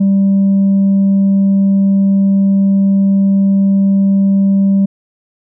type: tone with tanh clipping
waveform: sine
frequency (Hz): 196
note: G3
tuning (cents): 0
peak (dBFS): -8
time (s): 0-4.86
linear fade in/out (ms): 10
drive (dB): 1
effects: none